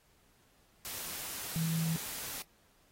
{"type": "tone in noise", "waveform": "sine", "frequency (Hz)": 163.1, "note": "E3", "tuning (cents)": -18, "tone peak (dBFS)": -30, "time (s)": [1.56, 1.96], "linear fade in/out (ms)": 0, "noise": "white", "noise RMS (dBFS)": -41, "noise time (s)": [0.85, 2.42], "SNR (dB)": 8, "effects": ["pink hiss -68 dBFS RMS until 2.91 s", "AAC 48 kbps"]}